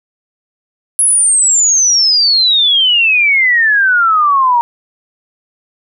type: exponential sweep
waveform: sine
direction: down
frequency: 10750 to 932.3 Hz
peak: -7 dBFS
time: 0.99-4.61 s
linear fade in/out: 0 ms
effects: none